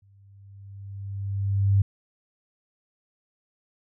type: tone with exponential growth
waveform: sine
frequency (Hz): 98.9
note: G2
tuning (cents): +16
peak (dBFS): -15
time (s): 0.02-1.82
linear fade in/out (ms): 5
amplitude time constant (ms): 390
effects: none